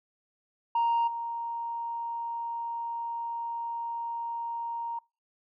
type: tone with level steps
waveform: sine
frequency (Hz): 932.3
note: A#5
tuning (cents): 0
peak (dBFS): -21 / -31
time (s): 0.75-4.99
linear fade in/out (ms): 5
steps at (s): 1.07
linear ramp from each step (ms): 10
effects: noise-tail reverb RT60 0.3 s tail -26 dB re dry + tanh soft clip ceiling -21 dBFS